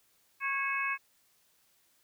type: harmonic tone with a mistuned harmonic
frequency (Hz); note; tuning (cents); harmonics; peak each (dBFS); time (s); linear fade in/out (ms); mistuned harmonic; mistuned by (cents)
549; C#5; -17; 2 / 3 / 4 / 5; -35 / -35 / -35 / -35; 0.4-0.98; 50; 5; -110
effects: white hiss -69 dBFS RMS until 2.03 s